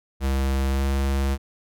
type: tone with pitch glide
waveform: square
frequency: 67.2 to 68.18 Hz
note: C2 to C#2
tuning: +47 to -28 cents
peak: -21 dBFS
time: 0.2-1.38 s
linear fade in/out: 50 ms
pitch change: +25 cents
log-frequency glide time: 0.69-0.85 s
effects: none